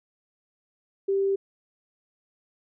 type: tone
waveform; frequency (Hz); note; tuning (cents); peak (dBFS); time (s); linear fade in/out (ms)
sine; 392; G4; 0; -21; 1.08-1.36; 10
effects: none